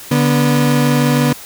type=tone pair together; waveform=35% pulse; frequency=145.44 / 244.6 Hz; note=D3 / B3; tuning=-16 / -16 cents; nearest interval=major sixth; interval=900 cents; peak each=-12 dBFS; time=0.11-1.33 s; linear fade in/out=5 ms; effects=white hiss -34 dBFS RMS until 1.45 s